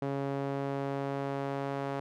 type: tone with band-pass filter sweep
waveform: sawtooth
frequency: 138.59 Hz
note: C#3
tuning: in tune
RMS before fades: -34 dBFS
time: 0.02-2 s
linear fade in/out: 2 ms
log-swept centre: 460 to 690 Hz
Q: 0.88
effects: none